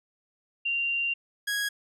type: tone pair in turn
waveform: sine / sawtooth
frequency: 2772 / 1654.4 Hz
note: F7 / G#6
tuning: -14 / -7 cents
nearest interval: major sixth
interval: 893 cents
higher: first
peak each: -25 / -23 dBFS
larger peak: second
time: 0.65-1.14 / 1.47-1.69 s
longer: first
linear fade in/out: 10 ms
effects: resampled to 32000 Hz